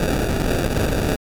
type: noise with sample-and-hold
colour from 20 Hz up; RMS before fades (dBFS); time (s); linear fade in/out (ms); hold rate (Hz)
pink; -20; 0-1.16; 2; 1050
effects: AAC 64 kbps